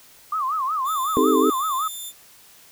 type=tone with vibrato; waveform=sine; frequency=1155 Hz; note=D6; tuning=29 cents flat; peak=-21 dBFS; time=0.32-1.88 s; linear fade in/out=5 ms; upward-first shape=sine; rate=5.4 Hz; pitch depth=200 cents each way
type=tone; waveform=10% pulse; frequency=3554 Hz; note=A7; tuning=17 cents sharp; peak=-24 dBFS; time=0.84-2.13 s; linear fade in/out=50 ms
type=chord; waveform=sine; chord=A half-diminished seventh; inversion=first; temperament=just; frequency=264 / 316.8 / 396 / 440 Hz; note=C4 / Eb4 / G4 / A4; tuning=+16 / +31 / +18 / 0 cents; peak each=-21 dBFS; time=1.17-1.5 s; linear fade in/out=0 ms
effects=white hiss -50 dBFS RMS until 2.71 s